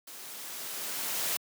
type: noise with level ramp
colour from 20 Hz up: white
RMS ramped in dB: -46 to -30 dBFS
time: 0.07-1.37 s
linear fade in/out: 5 ms
effects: high-pass 200 Hz 12 dB/octave